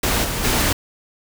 pink noise with level steps, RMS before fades -19 / -24 / -18 dBFS, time 0.03-0.73 s, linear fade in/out 5 ms, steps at 0.23 / 0.43 s, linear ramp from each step 20 ms, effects none

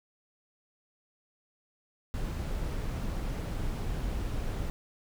brown noise, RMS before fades -33 dBFS, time 2.14-4.7 s, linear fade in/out 0 ms, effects none

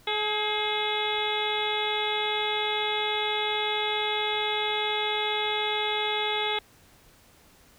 harmonic tone with a mistuned harmonic, 424.4 Hz, G#4, 38 cents sharp, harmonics 1 / 2 / 3 / 4 / 5 / 6 / 7 / 8 / 9, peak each -32 / -31 / -38 / -38 / -33 / -37 / -42 / -31 / -35 dBFS, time 0.07-6.59 s, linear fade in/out 5 ms, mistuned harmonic 4, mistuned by -61 cents, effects pink hiss -57 dBFS RMS until 7.78 s

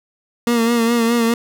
30% pulse tone with vibrato, 233.1 Hz, A#3, in tune, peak -11 dBFS, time 0.47-1.34 s, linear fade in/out 2 ms, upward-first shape sine, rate 4.8 Hz, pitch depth 43 cents each way, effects none

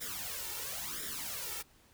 white noise with flanger, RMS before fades -40 dBFS, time 0-1.63 s, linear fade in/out 20 ms, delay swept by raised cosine 0.55 to 2.25 ms, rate 0.97 Hz, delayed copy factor +0.8, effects pink hiss -64 dBFS RMS until 1.93 s

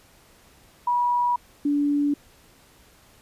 sine tone pair in turn, 970 / 288.9 Hz, B5 / D4, -31 / -28 cents, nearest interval octave + major sixth, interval 2097 cents, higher first, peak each -19 dBFS, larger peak neither, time 0.87-1.36 / 1.65-2.14 s, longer neither, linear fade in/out 5 ms, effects pink hiss -55 dBFS RMS until 3.21 s + resampled to 32000 Hz

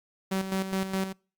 sawtooth tone with tremolo, 191.1 Hz, G3, 44 cents flat, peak -22 dBFS, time 0.31-1.13 s, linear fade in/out 10 ms, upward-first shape square, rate 4.8 Hz, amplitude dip 60%, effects noise-tail reverb RT60 0.4 s tail -26 dB re dry + Opus 48 kbps

